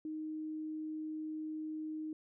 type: tone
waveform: sine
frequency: 311.1 Hz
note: D#4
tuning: in tune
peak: -38 dBFS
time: 0.05-2.13 s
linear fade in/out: 2 ms
effects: none